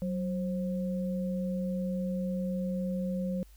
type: tone pair together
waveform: sine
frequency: 186.41 / 530 Hz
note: F#3 / C5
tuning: +13 / +22 cents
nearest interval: octave + tritone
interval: 1809 cents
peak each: -30 / -37 dBFS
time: 0.02-3.43 s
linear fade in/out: 0 ms
effects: added 50 Hz sine -52 dBFS peak until 3.56 s + white hiss -64 dBFS RMS until 3.56 s